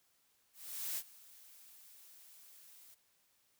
blue noise with ADSR envelope, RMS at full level -38 dBFS, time 0.53-2.95 s, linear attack 440 ms, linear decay 58 ms, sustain -21 dB, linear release 17 ms, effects white hiss -74 dBFS RMS until 3.59 s

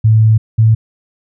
sine tone pair in turn, 110 / 111.15 Hz, A2 / A2, 0 / +18 cents, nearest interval unison, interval 18 cents, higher second, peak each -5 dBFS, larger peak neither, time 0.04-0.38 / 0.58-0.75 s, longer first, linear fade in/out 10 ms, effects none

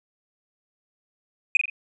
sine tone with echo, 2489 Hz, D#7, in tune, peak -12 dBFS, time 1.55-1.57 s, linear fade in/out 2 ms, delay 43 ms, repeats 3, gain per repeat -6 dB, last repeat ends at 1.699 s, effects tanh soft clip ceiling -10 dBFS

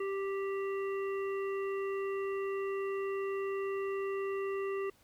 harmonic tone, 392 Hz, G4, in tune, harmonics 1 / 3 / 5 / 7, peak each -33 / -43 / -47 / -50 dBFS, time 0-4.9 s, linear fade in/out 5 ms, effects pink hiss -66 dBFS RMS until 5.03 s

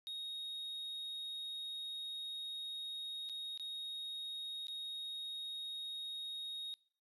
triangle tone with dropouts, 3745 Hz, A#7, 7 cents sharp, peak -40 dBFS, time 0.07-6.74 s, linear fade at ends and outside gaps 0 ms, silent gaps 3.29-3.296 / 3.576-3.597 / 4.669-4.683 s, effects noise-tail reverb RT60 0.5 s tail -23 dB re dry + resampled to 32000 Hz

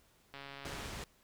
click train, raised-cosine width 0.3 ms, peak -31 dBFS, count 73, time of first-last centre 0.34-0.858 s, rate 139 Hz
pink low-pass noise, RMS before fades -44 dBFS, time 0.65-1.04 s, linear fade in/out 2 ms, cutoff 7900 Hz, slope 12 dB/octave
effects pink hiss -68 dBFS RMS until 1.23 s

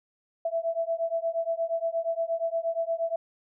sine beating tone pair, 659.3 / 667.8 Hz, E5 / E5, 0 / +22 cents, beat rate 8.5 Hz, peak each -29 dBFS, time 0.45-3.16 s, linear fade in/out 5 ms, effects none

